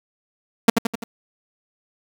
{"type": "tone with echo", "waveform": "sawtooth", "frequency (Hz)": 229.1, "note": "A#3", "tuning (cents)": -30, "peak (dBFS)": -4, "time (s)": [0.68, 0.7], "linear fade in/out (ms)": 5, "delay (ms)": 85, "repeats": 4, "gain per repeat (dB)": -5, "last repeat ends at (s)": 1.04, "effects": ["7-bit"]}